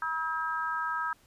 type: harmonic tone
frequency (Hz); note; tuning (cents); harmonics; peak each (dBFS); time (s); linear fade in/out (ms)
321.1; E4; -45; 3 / 4 / 5; -35 / -32 / -34; 0.02-1.13; 2
effects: pink hiss -63 dBFS RMS until 1.26 s + resampled to 32000 Hz